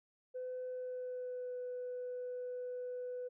sine tone with pitch glide, 506 to 497.3 Hz, B4 to B4, +42 to +12 cents, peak -38 dBFS, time 0.34-3.29 s, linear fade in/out 20 ms, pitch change -30 cents, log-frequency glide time 0.66-1.57 s, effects tanh soft clip ceiling -36 dBFS

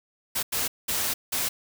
white noise bursts at uneven times, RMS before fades -27 dBFS, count 4, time 0.35-0.43 / 0.52-0.68 / 0.88-1.14 / 1.32-1.49 s, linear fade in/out 10 ms, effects none

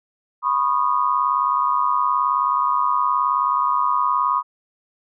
sine tone cluster, 991 / 1090 / 1229 Hz, B5 / C#6 / D#6, +6 / -29 / -22 cents, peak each -21 dBFS, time 0.42-4.43 s, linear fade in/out 50 ms, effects none

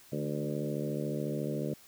harmonic tone with a mistuned harmonic, 74 Hz, D2, 14 cents sharp, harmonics 2 / 3 / 4 / 5 / 6 / 7 / 8, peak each -36 / -38 / -39 / -40 / -41 / -41 / -42 dBFS, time 0.12-1.74 s, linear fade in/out 5 ms, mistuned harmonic 3, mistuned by -36 cents, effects white hiss -57 dBFS RMS until 1.87 s

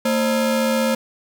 40% pulse ring-modulated tone, 379.2 Hz, F#4, 43 cents sharp, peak -13 dBFS, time 0.05-0.95 s, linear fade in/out 5 ms, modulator 152 Hz, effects none

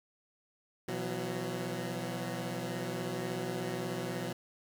15% pulse chord, B suspended fourth, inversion none, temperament equal with one note detuned, 123.47 / 168.57 / 185 Hz, B2 / E3 / F#3, 0 / +39 / 0 cents, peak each -33 dBFS, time 0.88-4.33 s, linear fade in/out 5 ms, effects 11-bit

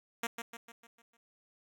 5% pulse tone with echo, 232.4 Hz, A#3, 5 cents flat, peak -21 dBFS, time 0.23-0.27 s, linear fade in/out 5 ms, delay 150 ms, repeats 6, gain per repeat -6 dB, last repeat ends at 1.17 s, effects none

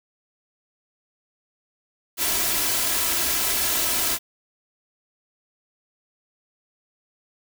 white noise with comb filter, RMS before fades -23 dBFS, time 2.17-4.19 s, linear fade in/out 50 ms, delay 3 ms, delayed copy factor +0.55, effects none

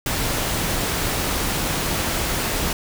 pink noise, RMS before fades -23 dBFS, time 0.06-2.73 s, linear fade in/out 2 ms, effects none

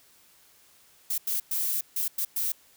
violet noise bursts at uneven times, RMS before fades -28 dBFS, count 6, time 1.1-1.18 / 1.27-1.4 / 1.51-1.81 / 1.96-2.08 / 2.18-2.25 / 2.36-2.52 s, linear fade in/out 5 ms, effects white hiss -59 dBFS RMS until 2.76 s

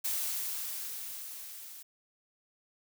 blue noise with level ramp, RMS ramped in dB -32 to -48 dBFS, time 0.04-1.83 s, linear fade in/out 10 ms, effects none

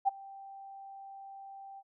sine tone with ADSR envelope, 784 Hz, G5, in tune, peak -21 dBFS, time 0.05-1.83 s, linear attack 30 ms, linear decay 15 ms, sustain -24 dB, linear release 47 ms, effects none

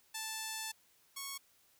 5% pulse tone pair in turn, 880 / 1103.7 Hz, A5 / C#6, 0 / -8 cents, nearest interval major third, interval 392 cents, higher second, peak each -27 / -29 dBFS, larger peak first, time 0.14-0.72 / 1.16-1.38 s, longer first, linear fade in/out 10 ms, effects white hiss -69 dBFS RMS until 1.79 s

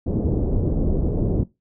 pink low-pass noise, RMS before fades -21 dBFS, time 0.06-1.44 s, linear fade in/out 10 ms, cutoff 470 Hz, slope 24 dB/octave, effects noise-tail reverb RT60 0.2 s tail -19 dB re dry

